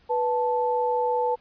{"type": "tone pair together", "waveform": "sine", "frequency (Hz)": [491.3, 877.2], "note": ["B4", "A5"], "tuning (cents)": [-9, -6], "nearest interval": "minor seventh", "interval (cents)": 1003, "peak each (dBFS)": -24, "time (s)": [0.09, 1.36], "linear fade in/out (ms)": 20, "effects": ["pink hiss -60 dBFS RMS until 1.4 s", "resampled to 11025 Hz"]}